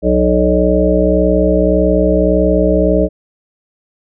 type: harmonic tone with a mistuned harmonic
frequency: 61.74 Hz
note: B1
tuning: in tune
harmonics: 1 / 3 / 5 / 7 / 9 / 10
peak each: -16 / -16 / -16 / -16 / -16 / -16 dBFS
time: 0.02-3.09 s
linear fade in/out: 50 ms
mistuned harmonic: 3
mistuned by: -29 cents
effects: none